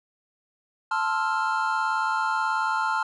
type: chord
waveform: triangle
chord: F major seventh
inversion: first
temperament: equal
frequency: 880 / 1046.5 / 1318.5 / 1396.9 Hz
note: A5 / C6 / E6 / F6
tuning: 0 / 0 / 0 / 0 cents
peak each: -25 / -28 / -30 / -25 dBFS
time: 0.91-3.03 s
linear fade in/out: 5 ms
effects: resampled to 24000 Hz

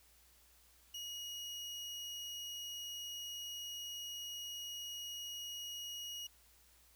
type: tone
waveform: 30% pulse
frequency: 2890 Hz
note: F#7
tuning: 41 cents flat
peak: -40 dBFS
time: 0.94-6.27 s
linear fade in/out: 5 ms
effects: added 60 Hz sine -70 dBFS peak until 6.95 s + white hiss -67 dBFS RMS until 6.95 s

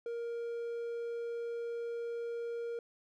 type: tone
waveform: triangle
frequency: 468.6 Hz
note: A#4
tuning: 9 cents sharp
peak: -34 dBFS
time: 0.06-2.79 s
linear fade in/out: 2 ms
effects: none

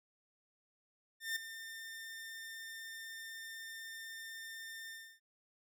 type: tone with ADSR envelope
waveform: sawtooth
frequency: 1804 Hz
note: A6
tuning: 43 cents sharp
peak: -30 dBFS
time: 1.2-5.2 s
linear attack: 160 ms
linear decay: 9 ms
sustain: -12 dB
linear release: 300 ms
effects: none

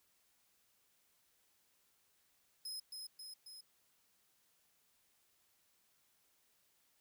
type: tone with echo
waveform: sawtooth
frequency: 5110 Hz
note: D#8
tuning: 45 cents sharp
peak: -40 dBFS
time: 2.65-2.8 s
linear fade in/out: 5 ms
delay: 270 ms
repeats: 3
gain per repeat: -3 dB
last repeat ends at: 3.61 s
effects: white hiss -75 dBFS RMS until 7 s

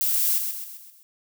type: noise with echo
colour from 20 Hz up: violet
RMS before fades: -23 dBFS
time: 0.01-0.38 s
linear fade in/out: 0 ms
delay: 130 ms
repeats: 5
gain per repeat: -6 dB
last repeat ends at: 1.03 s
effects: none

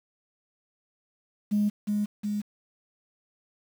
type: tone with echo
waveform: sine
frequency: 207.7 Hz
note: G#3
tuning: in tune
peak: -20 dBFS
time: 1.51-1.7 s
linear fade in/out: 20 ms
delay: 360 ms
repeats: 2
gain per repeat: -3 dB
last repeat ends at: 2.42 s
effects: tanh soft clip ceiling -17 dBFS + 8-bit

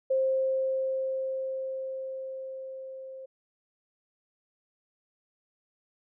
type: tone with level ramp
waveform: sine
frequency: 528 Hz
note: C5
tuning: 16 cents sharp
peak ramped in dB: -22 to -40 dBFS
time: 0.1-3.26 s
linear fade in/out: 10 ms
effects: none

